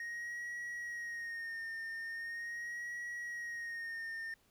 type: tone with vibrato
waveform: triangle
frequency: 1864.7 Hz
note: A#6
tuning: in tune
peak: -38 dBFS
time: 0-4.34 s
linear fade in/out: 2 ms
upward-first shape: sine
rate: 0.41 Hz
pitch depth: 46 cents each way
effects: pink hiss -71 dBFS RMS until 4.5 s